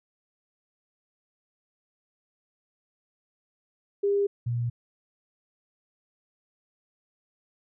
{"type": "tone pair in turn", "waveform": "sine", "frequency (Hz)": [402.4, 119.22], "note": ["G4", "A#2"], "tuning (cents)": [45, 39], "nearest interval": "octave + major sixth", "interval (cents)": 2106, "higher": "first", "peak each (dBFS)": [-21, -25], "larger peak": "first", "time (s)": [[4.03, 4.27], [4.46, 4.7]], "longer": "neither", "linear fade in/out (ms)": 10, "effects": []}